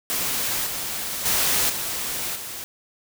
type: noise with level steps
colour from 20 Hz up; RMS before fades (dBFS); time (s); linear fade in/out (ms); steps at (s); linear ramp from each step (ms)
white; -25 / -29 / -21 / -28 / -34; 0.1-2.64; 0; 0.66 / 1.25 / 1.69 / 2.35; 10
effects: none